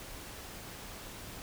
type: silence
effects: pink hiss -46 dBFS RMS until 1.42 s